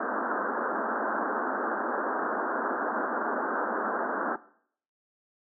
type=band-pass noise; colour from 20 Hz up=white; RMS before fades=-30 dBFS; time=0-4.36 s; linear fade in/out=5 ms; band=210 to 1600 Hz; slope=96 dB/octave; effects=noise-tail reverb RT60 0.6 s tail -18 dB re dry